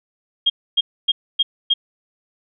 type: tone bursts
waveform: sine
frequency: 3236 Hz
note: G#7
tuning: 46 cents flat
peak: -12 dBFS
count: 5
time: 0.46-1.74 s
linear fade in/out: 10 ms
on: 40 ms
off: 270 ms
effects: none